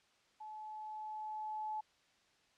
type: tone with level ramp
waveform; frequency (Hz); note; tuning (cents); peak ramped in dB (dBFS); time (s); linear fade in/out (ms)
sine; 860; A5; -40; -46 to -37; 0.4-1.81; 10
effects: white hiss -71 dBFS RMS until 2.57 s + low-pass 5000 Hz 12 dB/octave